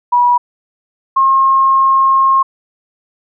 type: tone pair in turn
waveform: sine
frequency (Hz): 972 / 1073.6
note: B5 / C6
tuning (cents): -28 / +44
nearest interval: major second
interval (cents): 172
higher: second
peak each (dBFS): -7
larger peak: neither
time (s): 0.12-0.38 / 1.16-2.43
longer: second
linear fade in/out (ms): 10
effects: none